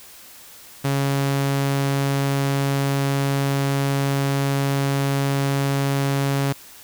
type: tone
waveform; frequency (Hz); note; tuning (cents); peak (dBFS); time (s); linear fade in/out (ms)
sawtooth; 138.59; C#3; 0; -15; 0.84-6.53; 10
effects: white hiss -44 dBFS RMS until 6.83 s